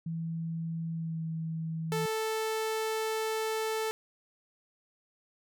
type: tone with pitch glide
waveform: sine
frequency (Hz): 164.4 to 161.76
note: E3 to E3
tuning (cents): -4 to -32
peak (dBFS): -32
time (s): 0.06-2.06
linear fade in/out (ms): 5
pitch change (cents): -28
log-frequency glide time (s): 0.93-1.22
type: tone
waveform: sawtooth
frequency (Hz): 440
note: A4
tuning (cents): 0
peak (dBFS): -26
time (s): 1.92-3.91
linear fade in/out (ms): 0
effects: none